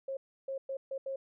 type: tone bursts at uneven times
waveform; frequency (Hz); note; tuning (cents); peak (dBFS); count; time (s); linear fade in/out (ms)
sine; 539; C#5; -49; -34; 5; 0.08-0.17 / 0.48-0.58 / 0.69-0.77 / 0.91-0.98 / 1.06-1.16; 5
effects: none